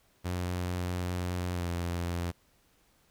sawtooth tone with pitch glide, 89.5 to 86.6 Hz, F2 to F2, +43 to -14 cents, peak -27 dBFS, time 0.24-2.32 s, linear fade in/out 20 ms, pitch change -57 cents, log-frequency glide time 1.52-1.65 s, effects pink hiss -67 dBFS RMS until 3.1 s

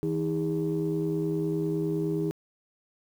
sine tone cluster, 161.1 / 317.3 / 407.1 Hz, E3 / D#4 / G#4, -39 / +34 / -35 cents, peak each -29 dBFS, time 0.03-2.31 s, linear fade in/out 0 ms, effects tanh soft clip ceiling -19 dBFS + 9-bit

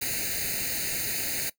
white noise with comb filter, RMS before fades -30 dBFS, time 0.01-1.5 s, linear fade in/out 10 ms, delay 0.45 ms, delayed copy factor +1, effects noise-tail reverb RT60 0.1 s tail -18 dB re dry

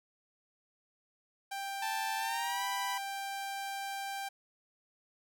sawtooth tone, 788 Hz, G5, 9 cents sharp, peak -33 dBFS, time 1.51-4.29 s, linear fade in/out 10 ms
sawtooth tone with pitch glide, 880 to 987.8 Hz, A5 to B5, 0 to 0 cents, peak -31 dBFS, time 1.82-2.98 s, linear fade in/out 5 ms, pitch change +200 cents, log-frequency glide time 2.18-2.64 s
effects none

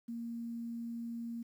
sine tone with quantisation, 233.1 Hz, A#3, in tune, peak -38 dBFS, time 0.08-1.43 s, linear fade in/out 10 ms, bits 11, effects none

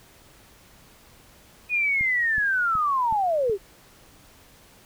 sine linear sweep, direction down, 2489 to 368.4 Hz, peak -20 dBFS, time 1.69-3.58 s, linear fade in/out 50 ms
click train, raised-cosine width 5 ms, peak -25 dBFS, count 5, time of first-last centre 2.01-3.497 s, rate 2.69 Hz
effects pink hiss -53 dBFS RMS until 4.85 s

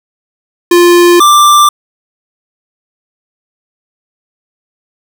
square tone pair in turn, 349.2 / 1180.3 Hz, F4 / D6, 0 / +8 cents, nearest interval octave + major sixth, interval 2108 cents, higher second, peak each -3 dBFS, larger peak neither, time 0.71-1.2 / 1.2-1.69 s, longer neither, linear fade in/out 5 ms, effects none

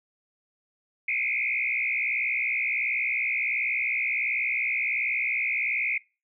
sine tone with frequency modulation, 2300 Hz, D7, 37 cents flat, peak -24 dBFS, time 1.08-5.98 s, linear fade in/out 5 ms, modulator 61.4 Hz, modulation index 3.4, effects noise-tail reverb RT60 0.3 s tail -23 dB re dry

